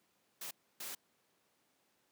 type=noise bursts at uneven times; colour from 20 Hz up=white; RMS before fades=-44 dBFS; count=2; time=0.41-0.51 / 0.8-0.95 s; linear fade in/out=5 ms; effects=pink hiss -75 dBFS RMS until 2.11 s + high-pass 200 Hz 12 dB/octave